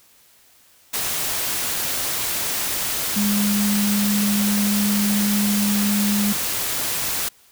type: tone in noise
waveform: sine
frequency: 205 Hz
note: G#3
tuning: 22 cents flat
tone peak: -18 dBFS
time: 3.16-6.33 s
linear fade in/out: 10 ms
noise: white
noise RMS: -24 dBFS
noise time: 0.93-7.29 s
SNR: +3 dB
effects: white hiss -54 dBFS RMS until 7.51 s